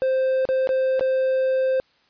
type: tone with dropouts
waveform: triangle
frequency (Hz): 523.3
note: C5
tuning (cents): 0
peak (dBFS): -16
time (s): 0.02-1.8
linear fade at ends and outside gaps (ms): 0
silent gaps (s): 0.453-0.489 / 0.673-0.691 / 0.995-1.009
effects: white hiss -61 dBFS RMS until 2.09 s + resampled to 11025 Hz